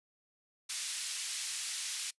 white band-pass noise, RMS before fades -38 dBFS, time 0.69-2.11 s, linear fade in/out 10 ms, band 2400 to 10000 Hz, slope 12 dB/octave, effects noise-tail reverb RT60 0.1 s tail -22 dB re dry + resampled to 24000 Hz

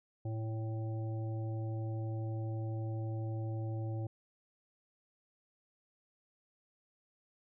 harmonic tone, 111 Hz, A2, 16 cents sharp, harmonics 1 / 3 / 5 / 7, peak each -35 / -45 / -49 / -52 dBFS, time 0.25-4.07 s, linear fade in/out 5 ms, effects none

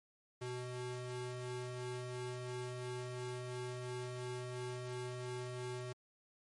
40% pulse ring-modulated tone, 249.1 Hz, B3, 15 cents sharp, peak -37 dBFS, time 0.41-5.93 s, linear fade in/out 10 ms, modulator 126 Hz, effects MP3 48 kbps

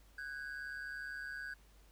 triangle ring-modulated tone, 1568 Hz, G6, in tune, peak -37 dBFS, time 0.18-1.54 s, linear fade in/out 5 ms, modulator 69.8 Hz, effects added 50 Hz sine -61 dBFS peak until 1.91 s + pink hiss -68 dBFS RMS until 1.91 s

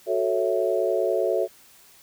sine chord, F# minor seventh, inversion none, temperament equal, 370 / 440 / 554.4 / 659.3 Hz, F#4 / A4 / C#5 / E5, 0 / 0 / 0 / 0 cents, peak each -26 dBFS, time 0.06-1.48 s, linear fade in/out 50 ms, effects white hiss -53 dBFS RMS until 2.02 s

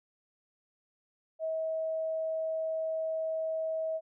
sine tone, 641 Hz, E5, 49 cents flat, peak -30 dBFS, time 1.39-4.01 s, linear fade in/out 50 ms, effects none

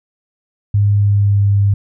sine tone with pitch glide, 102.1 to 100.52 Hz, G#2 to G2, -29 to +44 cents, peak -9 dBFS, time 0.74-1.74 s, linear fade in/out 5 ms, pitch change -27 cents, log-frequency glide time 0.96-1.47 s, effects none

